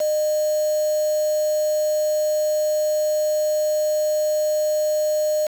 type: tone with quantisation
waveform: sine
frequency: 610 Hz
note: D#5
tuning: 34 cents flat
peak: -18 dBFS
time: 0-5.47 s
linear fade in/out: 5 ms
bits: 5
effects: none